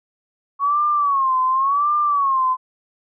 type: tone with vibrato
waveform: sine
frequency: 1108.7 Hz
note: C#6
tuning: in tune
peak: -15 dBFS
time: 0.59-2.57 s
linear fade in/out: 50 ms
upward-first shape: sine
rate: 0.91 Hz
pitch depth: 130 cents each way
effects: none